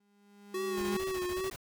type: tone with exponential growth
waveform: 35% pulse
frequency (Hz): 202.9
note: G#3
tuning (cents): -40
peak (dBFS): -29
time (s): 0-0.97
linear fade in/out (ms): 5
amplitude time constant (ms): 210
type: tone with vibrato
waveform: square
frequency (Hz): 370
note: F#4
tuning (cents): 0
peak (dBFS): -33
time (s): 0.54-1.5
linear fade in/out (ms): 5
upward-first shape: sine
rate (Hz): 2.4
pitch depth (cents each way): 53
type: noise bursts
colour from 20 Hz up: pink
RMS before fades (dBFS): -44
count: 11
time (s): 0.77-1.561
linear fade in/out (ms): 5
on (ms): 51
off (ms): 23
effects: none